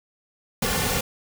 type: noise with comb filter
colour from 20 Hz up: pink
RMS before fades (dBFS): -24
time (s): 0.62-1.01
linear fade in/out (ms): 5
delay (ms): 3.1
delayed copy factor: -0.8
effects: none